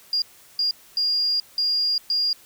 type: tone bursts at uneven times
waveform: sine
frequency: 4826 Hz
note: D8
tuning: 46 cents sharp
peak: -19 dBFS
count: 5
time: 0.13-0.22 / 0.59-0.71 / 0.97-1.4 / 1.58-1.98 / 2.1-2.33 s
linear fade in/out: 2 ms
effects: white hiss -51 dBFS RMS until 2.45 s